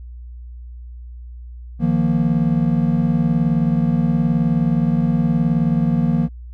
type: chord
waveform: triangle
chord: Eb suspended second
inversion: none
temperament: equal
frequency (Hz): 155.56 / 174.61 / 233.1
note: Eb3 / F3 / Bb3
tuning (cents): 0 / 0 / 0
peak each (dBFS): -17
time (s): 1.79-6.29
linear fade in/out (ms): 50
effects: added 60 Hz sine -32 dBFS peak until 6.53 s